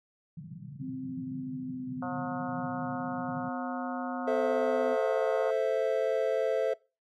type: band-pass noise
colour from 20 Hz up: pink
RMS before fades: -43 dBFS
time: 0.37-3.49 s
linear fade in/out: 5 ms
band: 130 to 180 Hz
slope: 48 dB/octave
type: tone with pitch glide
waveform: sine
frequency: 261.3 to 253.6 Hz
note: C4 to B3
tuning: -2 to +46 cents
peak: -35 dBFS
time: 0.79-4.97 s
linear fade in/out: 50 ms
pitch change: -52 cents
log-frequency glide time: 0.96-2.1 s
type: harmonic tone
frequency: 180 Hz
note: F#3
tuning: 47 cents flat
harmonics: 3 / 4 / 5 / 6 / 7 / 8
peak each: -41 / -38 / -43 / -44 / -42 / -45 dBFS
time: 2.02-5.51 s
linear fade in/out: 5 ms
type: chord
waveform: triangle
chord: A minor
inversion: none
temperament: equal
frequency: 440 / 523.3 / 659.3 Hz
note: A4 / C5 / E5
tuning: 0 / 0 / 0 cents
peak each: -28 dBFS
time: 4.27-6.74 s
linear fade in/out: 10 ms
effects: noise-tail reverb RT60 0.3 s tail -23 dB re dry